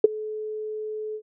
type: tone with ADSR envelope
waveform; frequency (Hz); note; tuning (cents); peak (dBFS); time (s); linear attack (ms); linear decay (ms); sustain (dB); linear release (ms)
sine; 430; A4; -40; -6; 0.04-1.22; 4; 18; -23; 70
effects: none